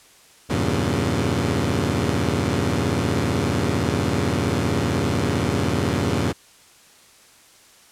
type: chord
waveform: 15% pulse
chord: E diminished seventh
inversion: none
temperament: equal with one note detuned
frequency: 82.41 / 98 / 118.58 / 138.59 Hz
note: E2 / G2 / Bb2 / Db3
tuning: 0 / 0 / +30 / 0 cents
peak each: -19 dBFS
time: 0.49-6.33 s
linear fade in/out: 20 ms
effects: white hiss -51 dBFS RMS until 7.91 s + low-pass 10000 Hz 12 dB/octave